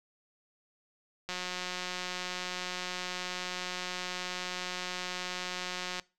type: click train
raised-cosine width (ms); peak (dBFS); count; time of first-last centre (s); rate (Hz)
0.2; -19; 853; 1.29-5.997; 181
effects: noise-tail reverb RT60 0.3 s tail -22 dB re dry